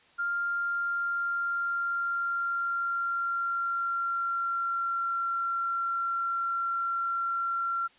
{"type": "tone with pitch glide", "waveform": "sine", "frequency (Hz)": [1396.9, 1368.2], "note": ["F6", "F6"], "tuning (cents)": [0, -36], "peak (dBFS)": -27, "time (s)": [0.18, 7.88], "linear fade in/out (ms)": 20, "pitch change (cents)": -36, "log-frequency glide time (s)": [0.41, 5.18], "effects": ["white hiss -60 dBFS RMS until 7.98 s", "resampled to 8000 Hz"]}